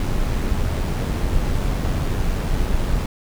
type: noise with amplitude modulation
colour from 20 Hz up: brown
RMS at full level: -19 dBFS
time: 0-3.06 s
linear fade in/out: 2 ms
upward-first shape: sine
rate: 94.1 Hz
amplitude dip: 30%
effects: none